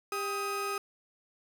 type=tone pair together; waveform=35% pulse; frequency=397.6 / 1255.8 Hz; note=G4 / D#6; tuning=+25 / +16 cents; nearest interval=octave + minor sixth; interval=1991 cents; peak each=-34 / -32 dBFS; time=0.12-0.78 s; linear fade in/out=2 ms; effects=none